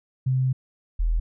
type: tone pair in turn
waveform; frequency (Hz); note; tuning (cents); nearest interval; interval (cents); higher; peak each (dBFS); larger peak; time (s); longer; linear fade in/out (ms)
sine; 130 / 40.95; C3 / E1; -11 / -11; octave + minor sixth; 2000; first; -19; neither; 0.26-0.53 / 0.99-1.2; first; 10
effects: none